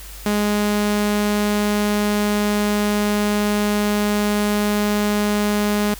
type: tone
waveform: sawtooth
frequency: 207.7 Hz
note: G#3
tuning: in tune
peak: -13 dBFS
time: 0.26-5.94 s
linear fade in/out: 2 ms
effects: added 50 Hz sine -36 dBFS peak until 5.99 s + white hiss -39 dBFS RMS until 5.99 s